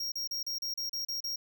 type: tone bursts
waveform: square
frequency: 5588 Hz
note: F8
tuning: in tune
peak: -33 dBFS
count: 9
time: 0-1.36 s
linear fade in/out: 5 ms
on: 120 ms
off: 35 ms
effects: none